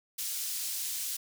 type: high-pass noise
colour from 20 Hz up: pink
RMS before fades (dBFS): -35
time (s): 0.18-1.17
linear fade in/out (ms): 10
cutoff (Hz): 5300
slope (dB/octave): 12
effects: none